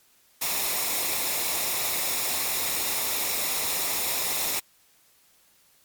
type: noise with comb filter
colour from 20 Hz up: white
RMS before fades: -27 dBFS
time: 0.41-4.6 s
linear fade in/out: 10 ms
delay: 0.65 ms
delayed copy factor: -0.5
effects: white hiss -61 dBFS RMS until 5.84 s + MP3 96 kbps